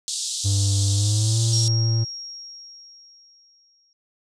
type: band-pass noise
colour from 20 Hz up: white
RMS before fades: -28 dBFS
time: 0.08-1.68 s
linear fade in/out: 0 ms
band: 3500 to 8600 Hz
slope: 48 dB/octave
type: tone with pitch glide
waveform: triangle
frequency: 99.1 to 113.84 Hz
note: G2 to A#2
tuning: +19 to -41 cents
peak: -16 dBFS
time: 0.44-2.05 s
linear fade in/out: 20 ms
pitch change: +240 cents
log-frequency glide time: 0.91-1.43 s
type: tone with exponential decay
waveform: sine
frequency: 5588 Hz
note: F8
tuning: in tune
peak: -21 dBFS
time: 1.53-3.93 s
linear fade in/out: 1 ms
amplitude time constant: 520 ms
effects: none